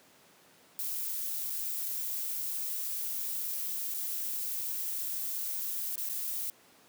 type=noise with dropouts; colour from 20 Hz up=violet; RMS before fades=-35 dBFS; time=0.79-6.5 s; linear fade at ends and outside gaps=0 ms; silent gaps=1.497-1.502 / 3.94-3.945 / 5.957-5.979 / 6.089-6.096 s; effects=pink hiss -60 dBFS RMS until 6.88 s + high-pass 200 Hz 12 dB/octave